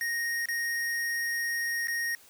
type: tone with dropouts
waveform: square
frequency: 1864.7 Hz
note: A#6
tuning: in tune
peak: -29 dBFS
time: 0.01-2.15 s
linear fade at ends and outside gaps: 1 ms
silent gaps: 0.457-0.486 / 1.872-1.882 s
effects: white hiss -56 dBFS RMS until 2.29 s